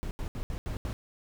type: noise bursts at uneven times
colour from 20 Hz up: brown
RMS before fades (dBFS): -34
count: 6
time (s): 0.03-0.11 / 0.19-0.28 / 0.35-0.43 / 0.5-0.58 / 0.66-0.77 / 0.85-0.93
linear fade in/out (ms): 0
effects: none